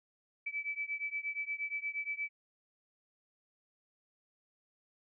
sine beating tone pair, 2302 / 2310.5 Hz, D7 / D7, -35 / -29 cents, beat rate 8.5 Hz, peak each -38 / -39 dBFS, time 0.46-2.29 s, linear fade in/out 10 ms, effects none

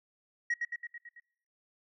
sine tone with echo, 1900 Hz, A#6, 33 cents sharp, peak -25 dBFS, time 0.5-0.54 s, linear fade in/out 5 ms, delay 110 ms, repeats 6, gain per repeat -4 dB, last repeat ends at 1.2 s, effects noise-tail reverb RT60 0.8 s tail -25 dB re dry + tanh soft clip ceiling -26 dBFS

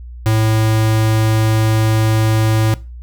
square tone, 110 Hz, A2, in tune, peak -12 dBFS, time 0.26-2.74 s, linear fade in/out 0 ms, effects noise-tail reverb RT60 0.3 s tail -19 dB re dry + added 60 Hz sine -29 dBFS peak until 3.02 s

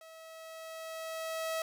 sawtooth tone with level ramp, 646 Hz, E5, 35 cents flat, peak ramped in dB -47 to -28 dBFS, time 0.01-1.62 s, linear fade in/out 2 ms, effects none

